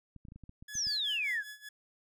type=clicks; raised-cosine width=5 ms; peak=-37 dBFS; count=10; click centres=0.163 / 0.252 / 0.285 / 0.321 / 0.36 / 0.437 / 0.494 / 0.625 / 0.754 / 0.87 s
type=tone with tremolo; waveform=sawtooth; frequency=1700 Hz; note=G#6; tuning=40 cents sharp; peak=-39 dBFS; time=0.68-1.69 s; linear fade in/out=5 ms; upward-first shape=sine; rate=5.2 Hz; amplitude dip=85%
type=exponential sweep; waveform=sine; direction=down; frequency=6645 to 1568 Hz; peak=-30 dBFS; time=0.73-1.44 s; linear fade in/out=50 ms
effects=none